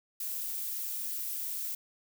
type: noise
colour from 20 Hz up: violet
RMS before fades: -36 dBFS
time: 0.2-1.75 s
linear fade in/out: 5 ms
effects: none